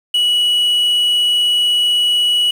triangle tone with quantisation, 2931 Hz, F#7, 17 cents flat, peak -10 dBFS, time 0.14-2.51 s, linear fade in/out 5 ms, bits 6, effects none

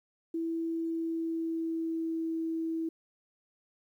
sine tone with pitch glide, 329.6 to 325.8 Hz, E4 to E4, 0 to -20 cents, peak -30 dBFS, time 0.34-2.89 s, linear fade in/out 5 ms, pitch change -20 cents, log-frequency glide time 0.66-2.33 s, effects 11-bit

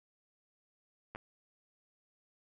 clicks, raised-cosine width 0.5 ms, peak -28 dBFS, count 2, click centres 1.15 / 1.159 s, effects none

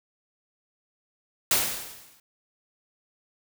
white noise with exponential decay, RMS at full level -20 dBFS, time 1.51-2.2 s, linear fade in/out 2 ms, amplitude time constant 150 ms, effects none

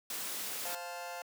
white noise, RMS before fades -39 dBFS, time 0.1-0.75 s, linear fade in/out 2 ms
sawtooth chord, F major, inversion second, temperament just, 523.8 / 698.5 / 873.1 Hz, C5 / F5 / A5, +2 / 0 / -14 cents, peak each -42 / -39 / -42 dBFS, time 0.65-1.22 s, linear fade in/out 2 ms
effects high-pass 200 Hz 12 dB/octave

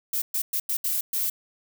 violet noise bursts at uneven times, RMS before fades -26 dBFS, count 6, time 0.13-0.22 / 0.34-0.42 / 0.53-0.6 / 0.69-0.77 / 0.84-1.01 / 1.13-1.3 s, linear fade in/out 5 ms, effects none

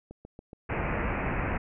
click train, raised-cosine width 2 ms, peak -30 dBFS, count 4, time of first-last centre 0.11-0.531 s, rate 7.12 Hz
pink low-pass noise, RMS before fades -30 dBFS, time 0.69-1.58 s, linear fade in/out 10 ms, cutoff 2600 Hz, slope 96 dB/octave
effects none

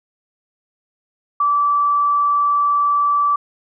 sine tone, 1159 Hz, D6, 23 cents flat, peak -13 dBFS, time 1.4-3.36 s, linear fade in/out 5 ms, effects none

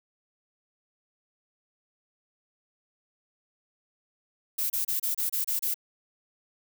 violet noise bursts, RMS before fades -28 dBFS, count 8, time 4.58-5.743 s, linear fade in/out 10 ms, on 120 ms, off 29 ms, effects none

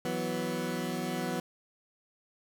20% pulse chord, E suspended second, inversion none, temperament equal, 164.81 / 185 / 246.9 Hz, E3 / F#3 / B3, 0 / 0 / 0 cents, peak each -32 / -31 / -30 dBFS, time 0.05-1.4 s, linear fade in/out 2 ms, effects none

